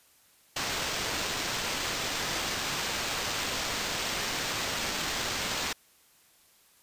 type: noise with sample-and-hold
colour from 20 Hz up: violet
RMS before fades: -32 dBFS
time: 0.56-5.73 s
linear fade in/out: 5 ms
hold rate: 11025 Hz
effects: white hiss -62 dBFS RMS until 6.82 s + resampled to 32000 Hz